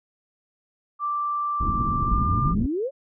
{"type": "tone with pitch glide", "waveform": "sine", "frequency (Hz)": [1174.7, 1197.3], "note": ["D6", "D6"], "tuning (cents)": [0, 33], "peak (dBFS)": -23, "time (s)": [0.99, 2.55], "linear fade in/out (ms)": 50, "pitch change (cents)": 33, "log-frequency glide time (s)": [2.04, 2.17]}
{"type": "low-pass noise", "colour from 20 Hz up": "pink", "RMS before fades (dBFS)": -26, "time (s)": [1.6, 2.67], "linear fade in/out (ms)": 10, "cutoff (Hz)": 270, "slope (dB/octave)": 24}
{"type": "exponential sweep", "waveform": "sine", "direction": "up", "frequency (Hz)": [41.2, 580], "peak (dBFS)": -23, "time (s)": [2.06, 2.91], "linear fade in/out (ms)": 50}
{"effects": []}